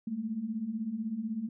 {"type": "beating tone pair", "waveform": "sine", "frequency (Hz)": [208.3, 224.3], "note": ["G#3", "A3"], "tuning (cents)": [5, 34], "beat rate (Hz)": 16, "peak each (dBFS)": [-38, -33], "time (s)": [0.07, 1.49], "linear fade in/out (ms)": 5, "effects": []}